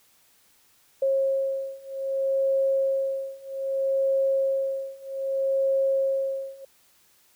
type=beating tone pair; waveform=sine; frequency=540 / 540.63 Hz; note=C#5 / C#5; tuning=-45 / -43 cents; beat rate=0.63 Hz; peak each=-26 / -25 dBFS; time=1.02-6.65 s; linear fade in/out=5 ms; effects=white hiss -61 dBFS RMS until 7.35 s